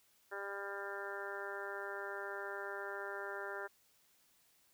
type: harmonic tone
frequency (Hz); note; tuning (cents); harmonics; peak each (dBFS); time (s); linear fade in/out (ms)
199.2; G3; +28; 2 / 3 / 4 / 5 / 6 / 7 / 8 / 9; -46 / -49 / -51 / -51 / -56 / -47 / -48 / -50; 0.31-3.68; 20
effects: white hiss -71 dBFS RMS until 4.73 s